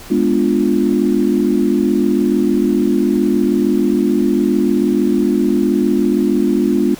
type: chord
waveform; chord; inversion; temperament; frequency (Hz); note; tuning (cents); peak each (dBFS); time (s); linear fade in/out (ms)
sine; G# diminished seventh; none; equal; 207.7 / 246.9 / 293.7 / 349.2; G#3 / B3 / D4 / F4; 0 / 0 / 0 / 0; -17; 0.1-6.95; 10
effects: pink hiss -36 dBFS RMS until 6.99 s